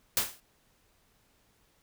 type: noise with exponential decay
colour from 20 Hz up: white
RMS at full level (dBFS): -23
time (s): 0.17-0.4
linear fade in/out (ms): 1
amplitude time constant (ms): 50
effects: pink hiss -68 dBFS RMS until 1.82 s